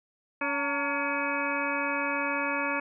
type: harmonic tone with a mistuned harmonic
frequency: 282.4 Hz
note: C#4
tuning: 32 cents sharp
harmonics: 1 / 2 / 3 / 4 / 5 / 6 / 8 / 9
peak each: -35 / -35 / -35 / -35 / -35 / -35 / -35 / -35 dBFS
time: 0.41-2.8 s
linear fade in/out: 5 ms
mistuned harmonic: 3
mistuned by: +120 cents
effects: none